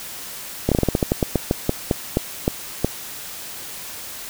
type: slowing click train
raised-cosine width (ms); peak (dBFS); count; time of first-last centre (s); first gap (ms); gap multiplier
2; -3; 17; 0.69-2.846; 27; 1.19
effects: white hiss -34 dBFS RMS until 4.29 s